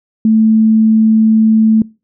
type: tone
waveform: sine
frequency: 220.1 Hz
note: A3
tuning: 1 cent sharp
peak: -6 dBFS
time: 0.25-1.82 s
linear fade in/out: 2 ms
effects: noise-tail reverb RT60 0.3 s tail -24 dB re dry